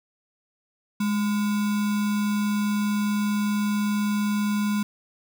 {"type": "tone with sample-and-hold", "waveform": "sine", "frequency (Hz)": 207.7, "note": "G#3", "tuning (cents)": 0, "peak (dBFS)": -21, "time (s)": [1, 4.83], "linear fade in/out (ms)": 5, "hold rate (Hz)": 1225, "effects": []}